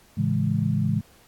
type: chord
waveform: sine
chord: A major seventh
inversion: none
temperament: equal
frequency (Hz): 110 / 138.59 / 164.81 / 207.7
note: A2 / C#3 / E3 / G#3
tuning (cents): 0 / 0 / 0 / 0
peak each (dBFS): -26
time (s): 0.17-1.01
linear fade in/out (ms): 10
effects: pink hiss -56 dBFS RMS until 1.27 s + AAC 64 kbps